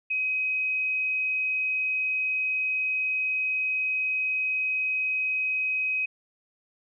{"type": "tone", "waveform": "sine", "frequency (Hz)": 2528, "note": "D#7", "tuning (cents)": 27, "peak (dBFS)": -24, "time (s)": [0.1, 6.06], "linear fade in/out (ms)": 10, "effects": []}